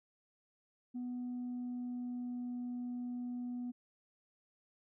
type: tone with pitch glide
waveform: sine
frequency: 246.9 to 245.2 Hz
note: B3 to B3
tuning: 0 to -12 cents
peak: -36 dBFS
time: 0.94-3.72 s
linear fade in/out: 20 ms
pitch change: -12 cents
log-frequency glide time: 1.22-2.53 s
effects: tanh soft clip ceiling -36 dBFS